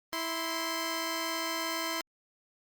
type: tone pair together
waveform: 10% pulse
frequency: 327.5 / 1039.7 Hz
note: E4 / C6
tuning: -11 / -11 cents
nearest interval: octave + minor sixth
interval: 2000 cents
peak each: -26 dBFS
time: 0.13-2.01 s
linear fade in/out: 0 ms
effects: Opus 32 kbps